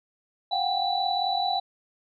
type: tone cluster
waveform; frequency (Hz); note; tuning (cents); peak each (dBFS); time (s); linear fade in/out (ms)
sine; 714 / 759 / 797 / 3955; F5 / F#5 / G5 / B7; +38 / +44 / +28 / +2; -29; 0.51-1.6; 10
effects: none